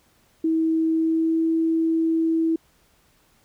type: tone with pitch glide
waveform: sine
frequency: 322.4 to 325.6 Hz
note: E4 to E4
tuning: -38 to -21 cents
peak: -18 dBFS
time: 0.44-2.56 s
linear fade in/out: 5 ms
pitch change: +17 cents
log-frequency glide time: 0.91-1.44 s
effects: pink hiss -61 dBFS RMS until 3.44 s